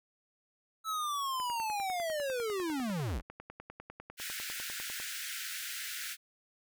square linear sweep, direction down, 1318.5 to 33.11 Hz, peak -33 dBFS, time 0.84-3.22 s, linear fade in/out 50 ms
click train, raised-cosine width 0.5 ms, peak -30 dBFS, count 37, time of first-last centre 1.4-5 s, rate 10 Hz
pink high-pass noise, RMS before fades -40 dBFS, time 4.17-6.17 s, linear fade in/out 50 ms, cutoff 1400 Hz, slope 96 dB/octave
effects none

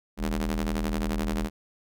sawtooth ring-modulated tone, 79.5 Hz, D#2, 38 cents sharp, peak -19 dBFS, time 0.17-1.5 s, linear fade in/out 50 ms, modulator 125 Hz, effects none

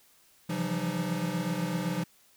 square tone cluster, 134.2 / 165.8 / 173.7 / 191.1 / 304.8 Hz, C3 / E3 / F3 / G3 / D#4, +44 / +10 / -9 / -44 / -36 cents, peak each -40 / -37 / -33 / -37 / -38 dBFS, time 0.49-2.04 s, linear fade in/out 10 ms, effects white hiss -62 dBFS RMS until 2.36 s

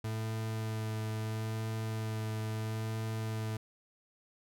40% pulse tone with vibrato, 110 Hz, A2, in tune, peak -33 dBFS, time 0.04-3.57 s, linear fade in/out 5 ms, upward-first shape sine, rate 0.75 Hz, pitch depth 13 cents each way, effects none

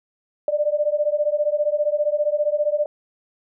sine beating tone pair, 587.3 / 602.3 Hz, D5 / D5, 0 / +44 cents, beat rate 15 Hz, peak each -21 / -21 dBFS, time 0.48-2.86 s, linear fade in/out 2 ms, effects none

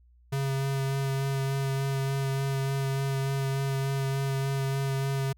square tone with vibrato, 136.3 Hz, C#3, 29 cents flat, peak -27 dBFS, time 0.32-5.33 s, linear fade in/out 10 ms, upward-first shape sine, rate 3.4 Hz, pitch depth 14 cents each way, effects added 60 Hz sine -56 dBFS peak until 5.37 s

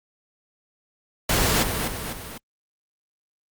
pink noise with echo, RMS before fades -21 dBFS, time 1.29-1.63 s, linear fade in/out 5 ms, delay 250 ms, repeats 3, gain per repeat -5 dB, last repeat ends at 2.38 s, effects Opus 48 kbps

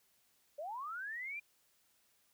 sine linear sweep, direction up, 552 to 2426 Hz, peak -40 dBFS, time 0.58-1.4 s, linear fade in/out 10 ms, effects white hiss -73 dBFS RMS until 2.33 s

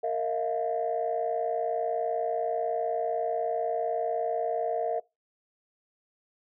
sine tone cluster, 460.7 / 641 / 701 Hz, A#4 / E5 / F5, -20 / -49 / +6 cents, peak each -30 dBFS, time 0.03-5 s, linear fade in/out 10 ms, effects noise-tail reverb RT60 0.2 s tail -20 dB re dry + tanh soft clip ceiling -19 dBFS

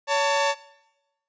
sawtooth tone pair together, 563.3 / 895 Hz, C#5 / A5, +28 / +29 cents, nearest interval minor sixth, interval 801 cents, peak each -19 dBFS, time 0.07-0.55 s, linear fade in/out 50 ms, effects noise-tail reverb RT60 0.9 s tail -19 dB re dry + resampled to 16000 Hz

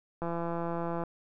click train, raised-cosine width 1 ms, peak -21 dBFS, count 139, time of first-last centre 0.22-1.037 s, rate 169 Hz, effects none

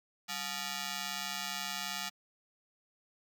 5% pulse ring-modulated tone, 523.3 Hz, C5, in tune, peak -21 dBFS, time 0.28-2.1 s, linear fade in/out 20 ms, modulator 331 Hz, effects high-pass 200 Hz 12 dB/octave

